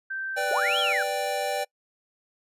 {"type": "tone with pitch glide", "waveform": "sine", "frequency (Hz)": [1560, 1381.8], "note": ["G6", "F6"], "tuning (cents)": [-9, -19], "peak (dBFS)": -29, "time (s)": [0.1, 0.93], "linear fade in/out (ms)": 10, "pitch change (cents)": -210, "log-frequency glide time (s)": [0.33, 0.74]}
{"type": "chord", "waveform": "square", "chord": "G major", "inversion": "first", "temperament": "equal", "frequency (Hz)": [493.9, 587.3, 784], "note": ["B4", "D5", "G5"], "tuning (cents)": [0, 0, 0], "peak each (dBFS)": [-34, -30, -30], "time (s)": [0.36, 1.65], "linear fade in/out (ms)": 20}
{"type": "linear two-way sweep", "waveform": "sine", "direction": "up then down", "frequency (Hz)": [390.6, 3381, 1384], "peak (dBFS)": -24, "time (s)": [0.51, 1.03], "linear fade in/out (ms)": 5, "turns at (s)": 0.79}
{"effects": ["noise-tail reverb RT60 0.1 s tail -25 dB re dry", "resampled to 32000 Hz"]}